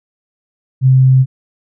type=tone; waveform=sine; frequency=130.81 Hz; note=C3; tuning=in tune; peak=-5 dBFS; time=0.81-1.26 s; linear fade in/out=50 ms; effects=none